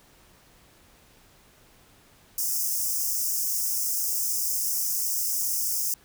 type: high-pass noise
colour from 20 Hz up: white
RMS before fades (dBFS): -27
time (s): 2.38-5.94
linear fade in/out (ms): 2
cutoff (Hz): 5100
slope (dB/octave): 96
effects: pink hiss -57 dBFS RMS until 6.04 s